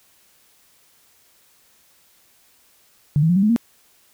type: tone with pitch steps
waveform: sine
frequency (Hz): 146.83 / 161.05 / 176.64 / 193.74 / 212.5 / 233.1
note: D3 / E3 / F3 / G3 / G#3 / A#3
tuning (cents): 0 / -40 / +20 / -20 / +40 / 0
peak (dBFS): -13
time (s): 3.16-3.562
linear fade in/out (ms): 0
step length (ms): 67
effects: white hiss -57 dBFS RMS until 4.13 s